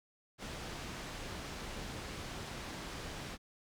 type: low-pass noise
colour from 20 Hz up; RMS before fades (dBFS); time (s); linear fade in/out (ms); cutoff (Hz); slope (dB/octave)
pink; -44; 0.38-3.38; 50; 6400; 12
effects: none